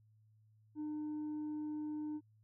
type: tone with tanh clipping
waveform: sine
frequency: 302.5 Hz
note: D#4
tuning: 49 cents flat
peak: -39 dBFS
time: 0.75-2.21 s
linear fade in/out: 50 ms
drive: 2 dB
effects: added 108 Hz sine -65 dBFS peak until 2.43 s